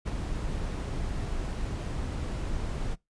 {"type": "noise with ADSR envelope", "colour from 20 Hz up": "brown", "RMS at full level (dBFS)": -28, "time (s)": [0.05, 2.96], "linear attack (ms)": 25, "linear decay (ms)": 22, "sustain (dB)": -4, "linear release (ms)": 33, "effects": ["noise-tail reverb RT60 0.2 s tail -24 dB re dry", "resampled to 22050 Hz"]}